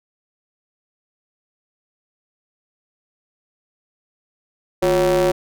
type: ring-modulated tone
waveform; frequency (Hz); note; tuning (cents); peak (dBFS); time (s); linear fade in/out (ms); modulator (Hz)
square; 98; G2; 0; -12; 4.82-5.32; 10; 454
effects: none